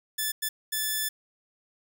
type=tone bursts at uneven times; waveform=5% pulse; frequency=1741 Hz; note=A6; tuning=19 cents flat; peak=-16 dBFS; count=3; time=0.18-0.32 / 0.42-0.49 / 0.72-1.09 s; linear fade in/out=10 ms; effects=none